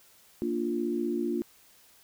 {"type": "chord", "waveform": "sine", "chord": "Bb major", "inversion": "none", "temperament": "equal", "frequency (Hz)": [233.1, 293.7, 349.2], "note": ["Bb3", "D4", "F4"], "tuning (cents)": [0, 0, 0], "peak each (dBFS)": [-32, -33, -30], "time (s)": [0.42, 1.42], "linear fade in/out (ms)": 0, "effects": ["white hiss -59 dBFS RMS until 2.03 s"]}